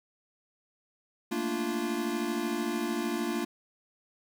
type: chord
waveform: square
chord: Bb major seventh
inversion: third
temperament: equal with one note detuned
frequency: 220 / 233.1 / 293.7 / 346.2 Hz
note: A3 / Bb3 / D4 / F4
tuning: 0 / 0 / 0 / -15 cents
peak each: -39 / -35 / -36 / -34 dBFS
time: 1.31-3.45 s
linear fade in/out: 10 ms
effects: 10-bit